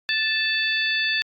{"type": "harmonic tone with a mistuned harmonic", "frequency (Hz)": 878, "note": "A5", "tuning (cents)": -4, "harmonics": [2, 3, 4, 5], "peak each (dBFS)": [-24, -26, -27, -28], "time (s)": [0.09, 1.22], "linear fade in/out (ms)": 0, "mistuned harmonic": 5, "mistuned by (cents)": 43, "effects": ["AAC 64 kbps"]}